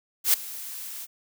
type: noise with ADSR envelope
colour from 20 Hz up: blue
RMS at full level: -17 dBFS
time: 0.24-1.07 s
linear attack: 97 ms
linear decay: 6 ms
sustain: -20 dB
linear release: 36 ms
effects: none